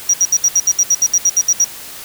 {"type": "tone bursts", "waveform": "triangle", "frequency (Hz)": 5760, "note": "F#8", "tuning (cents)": -47, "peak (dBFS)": -6, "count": 14, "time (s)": [0.09, 1.645], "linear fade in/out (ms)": 5, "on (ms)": 47, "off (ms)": 69, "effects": ["tanh soft clip ceiling -4 dBFS", "white hiss -32 dBFS RMS until 2.04 s"]}